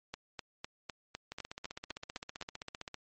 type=two click trains; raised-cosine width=0.2 ms; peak=-24 / -22 dBFS; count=26 / 10; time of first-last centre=1.32-2.943 / 0.14-2.413 s; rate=15.4 / 3.96 Hz; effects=MP3 32 kbps